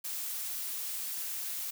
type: noise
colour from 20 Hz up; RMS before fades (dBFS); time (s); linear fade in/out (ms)
blue; -37; 0.04-1.71; 10
effects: none